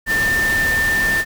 sine tone in noise, 1791 Hz, A6, 30 cents sharp, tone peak -15 dBFS, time 0.06-1.25 s, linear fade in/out 50 ms, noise pink, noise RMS -25 dBFS, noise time 0.06-1.25 s, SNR +7 dB, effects none

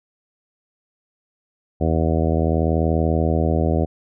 harmonic tone, 80.6 Hz, E2, 38 cents flat, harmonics 1 / 2 / 3 / 4 / 5 / 6 / 7 / 8 / 9, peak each -20 / -23 / -25 / -26 / -27 / -28 / -28 / -29 / -30 dBFS, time 1.8-3.86 s, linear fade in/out 20 ms, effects none

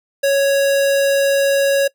square tone, 554.4 Hz, C#5, in tune, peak -13 dBFS, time 0.23-1.88 s, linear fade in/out 10 ms, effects noise-tail reverb RT60 0.1 s tail -22 dB re dry

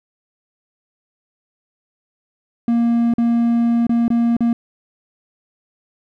triangle tone with dropouts, 234.3 Hz, A#3, 9 cents sharp, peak -11 dBFS, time 2.68-4.53 s, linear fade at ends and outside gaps 2 ms, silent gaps 3.138-3.182 / 3.868-3.894 / 4.081-4.103 / 4.367-4.406 s, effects none

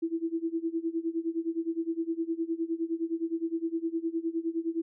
sine tone with tremolo, 330 Hz, E4, 2 cents sharp, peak -25 dBFS, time 0.02-4.82 s, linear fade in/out 10 ms, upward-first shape sine, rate 9.7 Hz, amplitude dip 90%, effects none

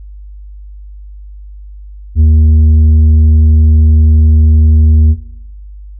sine tone with tanh clipping, 77.7 Hz, D#2, 2 cents flat, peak -4 dBFS, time 2.15-5.16 s, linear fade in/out 50 ms, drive 5 dB, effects noise-tail reverb RT60 0.9 s tail -17 dB re dry + added 50 Hz sine -27 dBFS peak until 5.99 s

